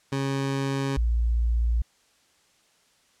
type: tone pair in turn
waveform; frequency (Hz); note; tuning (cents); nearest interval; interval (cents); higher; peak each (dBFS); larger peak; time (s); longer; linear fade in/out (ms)
20% pulse / sine; 136.8 / 57.9; C#3 / A#1; -23 / -11; octave + minor third; 1488; first; -20; neither; 0.12-0.97 / 0.97-1.82; neither; 5
effects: white hiss -63 dBFS RMS until 3.2 s + low-pass 8000 Hz 12 dB/octave